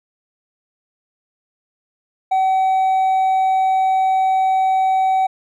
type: tone with hard clipping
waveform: sine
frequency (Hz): 760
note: F#5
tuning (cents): +46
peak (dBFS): -14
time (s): 2.31-5.27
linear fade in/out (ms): 10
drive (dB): 2
effects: none